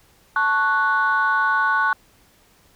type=chord; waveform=sine; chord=F# minor; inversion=first; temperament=equal; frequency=880 / 1108.7 / 1480 Hz; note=A5 / C#6 / F#6; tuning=0 / 0 / 0 cents; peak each=-23 / -20 / -18 dBFS; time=0.36-1.93 s; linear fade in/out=2 ms; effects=tanh soft clip ceiling -10 dBFS + pink hiss -56 dBFS RMS until 2.75 s